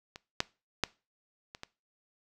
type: clicks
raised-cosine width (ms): 0.2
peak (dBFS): -26 / -9 / -9 / -26 / -23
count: 5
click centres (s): 0.159 / 0.404 / 0.837 / 1.549 / 1.634
effects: noise-tail reverb RT60 0.3 s tail -21 dB re dry